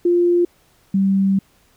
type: tone pair in turn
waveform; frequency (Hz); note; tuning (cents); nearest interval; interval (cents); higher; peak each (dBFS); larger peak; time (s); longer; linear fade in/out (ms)
sine; 349.3 / 194.35; F4 / G3; 0 / -15; minor seventh; 1015; first; -12 / -13; first; 0.05-0.45 / 0.94-1.39; second; 5
effects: pink hiss -57 dBFS RMS until 1.76 s